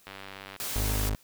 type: click train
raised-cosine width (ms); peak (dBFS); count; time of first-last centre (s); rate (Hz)
0.3; -25; 49; 0.07-0.563; 97.4
type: noise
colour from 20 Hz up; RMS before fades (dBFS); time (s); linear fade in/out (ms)
white; -34; 0.6-1.09; 0
type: tone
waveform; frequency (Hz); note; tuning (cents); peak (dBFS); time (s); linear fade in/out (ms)
30% pulse; 51.6; G#1; -10; -24; 0.76-1.15; 0
effects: white hiss -60 dBFS RMS until 1.23 s